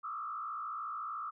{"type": "tone with frequency modulation", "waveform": "sine", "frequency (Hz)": 1244.5, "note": "D#6", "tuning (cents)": 0, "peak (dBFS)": -37, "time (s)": [0.03, 1.31], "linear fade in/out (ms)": 20, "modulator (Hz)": 56.9, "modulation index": 1.5, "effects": []}